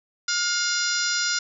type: harmonic tone with a mistuned harmonic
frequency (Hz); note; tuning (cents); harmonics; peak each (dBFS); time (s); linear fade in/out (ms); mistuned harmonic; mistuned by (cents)
709; F5; +26; 2 / 3 / 4 / 5 / 6 / 7 / 8 / 9 / 10; -26 / -35 / -36 / -34 / -32 / -28 / -29 / -38 / -33; 0.28-1.39; 5; 6; -48
effects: none